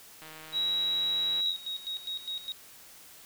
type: click train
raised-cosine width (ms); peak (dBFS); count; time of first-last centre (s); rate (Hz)
0.3; -31; 187; 0.22-1.405; 157
type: tone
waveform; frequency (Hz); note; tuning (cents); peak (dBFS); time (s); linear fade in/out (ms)
sine; 3869; B7; -36; -26; 0.52-1.54; 50
type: tone with tremolo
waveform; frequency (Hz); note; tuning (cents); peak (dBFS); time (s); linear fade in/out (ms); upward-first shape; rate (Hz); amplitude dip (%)
sine; 3780; A#7; +23; -32; 1.46-2.52; 0; square; 4.9; 75
effects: white hiss -52 dBFS RMS until 3.25 s